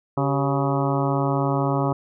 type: harmonic tone with a mistuned harmonic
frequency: 139.3 Hz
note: C#3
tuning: 9 cents sharp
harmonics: 1 / 2 / 3 / 4 / 5 / 6 / 7 / 8 / 9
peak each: -23 / -26 / -28 / -29 / -30 / -31 / -31 / -32 / -33 dBFS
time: 0.17-1.93 s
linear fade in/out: 5 ms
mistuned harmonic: 3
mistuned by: -100 cents
effects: none